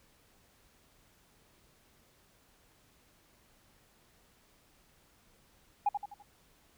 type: tone with echo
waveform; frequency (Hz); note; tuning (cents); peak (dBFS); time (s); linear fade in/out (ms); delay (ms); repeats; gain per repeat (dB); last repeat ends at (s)
sine; 819; G#5; -24; -23; 5.86-5.89; 5; 84; 4; -7; 6.226
effects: tanh soft clip ceiling -20 dBFS + pink hiss -66 dBFS RMS until 6.77 s